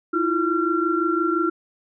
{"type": "tone cluster", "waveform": "sine", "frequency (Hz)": [322.2, 348, 1368], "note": ["E4", "F4", "F6"], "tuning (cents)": [-39, -6, -36], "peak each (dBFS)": -23, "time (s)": [0.13, 1.5], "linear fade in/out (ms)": 10, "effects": []}